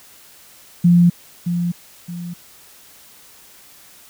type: tone with echo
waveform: sine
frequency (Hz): 173.9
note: F3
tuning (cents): -7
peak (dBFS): -8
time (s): 0.84-1.1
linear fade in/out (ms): 10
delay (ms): 620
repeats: 2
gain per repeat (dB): -9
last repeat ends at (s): 2.34
effects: white hiss -46 dBFS RMS until 4.09 s